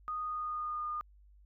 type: tone with pitch glide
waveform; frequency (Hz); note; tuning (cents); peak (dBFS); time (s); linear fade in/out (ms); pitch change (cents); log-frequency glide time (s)
sine; 1238 to 1218.1; D#6 to D#6; -9 to -37; -34; 0.08-1.01; 0; -28; 0.22-0.87
effects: added 50 Hz sine -57 dBFS peak until 1.45 s